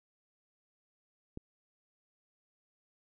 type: click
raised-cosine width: 3 ms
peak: -28 dBFS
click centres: 1.374 s
effects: none